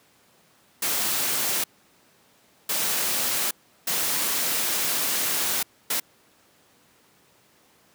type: noise bursts at uneven times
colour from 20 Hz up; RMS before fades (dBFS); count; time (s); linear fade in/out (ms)
white; -25; 4; 0.82-1.64 / 2.69-3.51 / 3.87-5.63 / 5.9-6; 5
effects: pink hiss -59 dBFS RMS until 7.94 s + high-pass 150 Hz 12 dB/octave